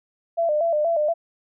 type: tone with vibrato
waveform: sine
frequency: 636 Hz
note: D#5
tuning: 38 cents sharp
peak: -18 dBFS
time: 0.37-1.14 s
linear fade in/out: 20 ms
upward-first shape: square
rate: 4.2 Hz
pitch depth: 96 cents each way
effects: none